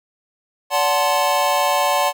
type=chord; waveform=square; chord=D dominant seventh; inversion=none; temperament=equal with one note detuned; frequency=575.6 / 740 / 880 / 1046.5 Hz; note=D5 / F#5 / A5 / C6; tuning=-35 / 0 / 0 / 0 cents; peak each=-22 / -22 / -22 / -22 dBFS; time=0.7-2.13 s; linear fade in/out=50 ms; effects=none